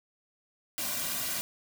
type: noise with comb filter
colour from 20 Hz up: white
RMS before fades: -33 dBFS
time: 0.78-1.41 s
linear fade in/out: 0 ms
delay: 2.3 ms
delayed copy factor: -0.7
effects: none